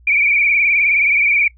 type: tone with vibrato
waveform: sine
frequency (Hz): 2321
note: D7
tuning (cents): -21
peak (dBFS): -11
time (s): 0.07-1.48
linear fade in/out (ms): 5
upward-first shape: triangle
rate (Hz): 19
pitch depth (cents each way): 93
effects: noise-tail reverb RT60 0.1 s tail -21 dB re dry + added 60 Hz sine -44 dBFS peak until 1.57 s